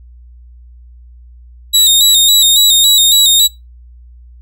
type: tone with vibrato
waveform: sawtooth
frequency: 3794 Hz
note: A#7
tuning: 30 cents sharp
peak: -3 dBFS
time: 1.73-3.48 s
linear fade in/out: 20 ms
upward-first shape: square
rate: 3.6 Hz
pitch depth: 48 cents each way
effects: noise-tail reverb RT60 0.2 s tail -19 dB re dry + added 60 Hz sine -35 dBFS peak until 4.41 s